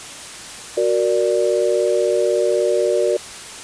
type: chord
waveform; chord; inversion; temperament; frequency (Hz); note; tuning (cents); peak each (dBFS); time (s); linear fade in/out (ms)
sine; Gb augmented; none; equal; 370 / 466.2 / 587.3; Gb4 / Bb4 / D5; 0 / 0 / 0; -19; 0.77-3.17; 5
effects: white hiss -34 dBFS RMS until 3.63 s + resampled to 22050 Hz